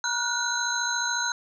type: tone cluster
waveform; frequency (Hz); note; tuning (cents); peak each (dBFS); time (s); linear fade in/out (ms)
sine; 953 / 1435 / 1489 / 4019 / 6430; A#5 / F6 / F#6 / B7 / G8; +38 / +47 / +11 / +30 / +43; -31; 0.04-1.32; 2
effects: none